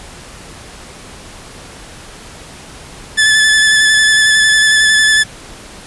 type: tone with vibrato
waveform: sawtooth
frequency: 1736 Hz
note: A6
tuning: 24 cents flat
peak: -4 dBFS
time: 3.17-5.24 s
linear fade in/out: 20 ms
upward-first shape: square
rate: 11 Hz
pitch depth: 13 cents each way
effects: pink hiss -34 dBFS RMS until 5.86 s + resampled to 24000 Hz